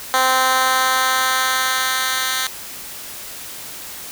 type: tone with high-pass filter sweep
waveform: 10% pulse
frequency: 259.6 Hz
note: C4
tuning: 13 cents flat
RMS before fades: -18 dBFS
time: 0.14-2.47 s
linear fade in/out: 0 ms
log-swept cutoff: 760 to 2200 Hz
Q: 0.92
effects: white hiss -33 dBFS RMS until 4.11 s